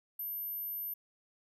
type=tone; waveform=sine; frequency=13000 Hz; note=G#9; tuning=38 cents flat; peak=-36 dBFS; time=0.19-0.94 s; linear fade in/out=5 ms; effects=none